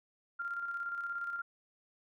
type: tone with tremolo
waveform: sine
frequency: 1392 Hz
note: F6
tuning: 6 cents flat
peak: -34 dBFS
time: 0.39-1.42 s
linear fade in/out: 10 ms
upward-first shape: square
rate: 17 Hz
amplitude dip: 40%
effects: none